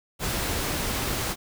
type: noise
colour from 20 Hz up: pink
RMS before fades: -28 dBFS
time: 0.19-1.36 s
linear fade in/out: 50 ms
effects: none